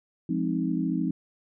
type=chord; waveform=sine; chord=F minor seventh; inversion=none; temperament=equal; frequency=174.61 / 207.7 / 261.6 / 311.1 Hz; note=F3 / Ab3 / C4 / Eb4; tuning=0 / 0 / 0 / 0 cents; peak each=-29 / -32 / -29 / -30 dBFS; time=0.29-1.11 s; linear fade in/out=5 ms; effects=none